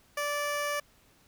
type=tone; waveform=15% pulse; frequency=583 Hz; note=D5; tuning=13 cents flat; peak=-23 dBFS; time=0.17-0.8 s; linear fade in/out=5 ms; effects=pink hiss -63 dBFS RMS until 1.27 s